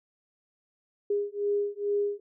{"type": "beating tone pair", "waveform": "sine", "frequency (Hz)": [407.3, 409.6], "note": ["G#4", "G#4"], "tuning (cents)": [-34, -24], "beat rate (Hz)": 2.3, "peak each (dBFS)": -29, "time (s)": [1.1, 2.2], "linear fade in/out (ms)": 5, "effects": []}